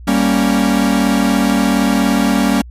45% pulse chord, G diminished, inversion none, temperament equal, 196 / 233.1 / 277.2 Hz, G3 / Bb3 / Db4, 0 / 0 / 0 cents, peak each -16 dBFS, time 0.07-2.62 s, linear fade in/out 10 ms, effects added 60 Hz sine -31 dBFS peak until 2.7 s + resampled to 32000 Hz

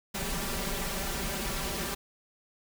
pink noise with comb filter, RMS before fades -33 dBFS, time 0.14-1.95 s, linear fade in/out 10 ms, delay 5.1 ms, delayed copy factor +0.95, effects none

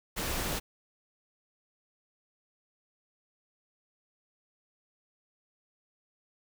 pink noise, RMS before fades -33 dBFS, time 0.16-0.6 s, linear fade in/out 20 ms, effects none

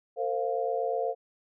sine chord, Bb suspended second, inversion none, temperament equal with one note detuned, 455 / 523.3 / 698.5 Hz, Bb4 / C5 / F5, -42 / 0 / 0 cents, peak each -31 dBFS, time 0.16-1.15 s, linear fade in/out 50 ms, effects none

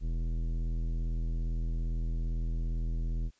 triangle tone with tanh clipping, 41.2 Hz, E1, in tune, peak -31 dBFS, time 0-3.31 s, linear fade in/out 50 ms, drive 18 dB, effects white hiss -69 dBFS RMS until 3.39 s + resampled to 16000 Hz

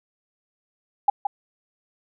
sine tone with echo, 812 Hz, G#5, 39 cents flat, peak -12 dBFS, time 1.08-1.1 s, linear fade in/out 5 ms, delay 170 ms, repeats 1, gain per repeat -7 dB, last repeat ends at 1.27 s, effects none

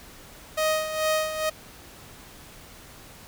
sawtooth tone with tremolo, 625 Hz, D#5, 8 cents sharp, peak -17 dBFS, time 0.57-1.5 s, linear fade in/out 10 ms, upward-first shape sine, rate 2.3 Hz, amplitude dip 65%, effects pink hiss -47 dBFS RMS until 3.27 s

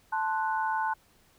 sine chord, F# diminished, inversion first, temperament equal, 880 / 1046.5 / 1480 Hz, A5 / C6 / F#6, 0 / 0 / 0 cents, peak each -28 / -34 / -33 dBFS, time 0.12-0.94 s, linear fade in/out 10 ms, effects pink hiss -63 dBFS RMS until 1.38 s

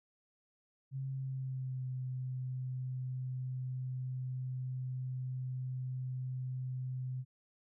sine tone with pitch glide, 134.1 to 128.34 Hz, C3 to C3, +43 to -33 cents, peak -36 dBFS, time 0.91-7.25 s, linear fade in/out 50 ms, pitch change -76 cents, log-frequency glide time 1.08-1.88 s, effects none

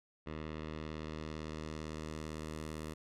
10% pulse tone with low-pass filter sweep, 77.78 Hz, D#2, in tune, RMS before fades -43 dBFS, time 0.26-2.94 s, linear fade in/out 10 ms, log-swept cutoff 2800 to 12000 Hz, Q 0.98, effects none

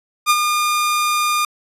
sawtooth tone with ADSR envelope, 1211 Hz, D#6, 47 cents flat, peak -6 dBFS, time 0.26-1.45 s, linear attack 41 ms, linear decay 47 ms, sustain -6 dB, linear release 3 ms, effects resampled to 32000 Hz

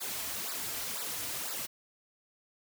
white noise with flanger, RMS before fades -37 dBFS, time 0-1.67 s, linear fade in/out 20 ms, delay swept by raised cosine 0.32 to 5.42 ms, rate 2 Hz, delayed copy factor -1, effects none

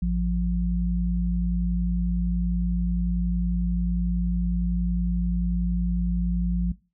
sine tone pair together, 55.13 / 176.4 Hz, A1 / F3, +4 / +18 cents, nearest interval octave + minor sixth, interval 2014 cents, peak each -24 dBFS, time 0.02-6.72 s, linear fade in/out 5 ms, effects noise-tail reverb RT60 0.3 s tail -20 dB re dry

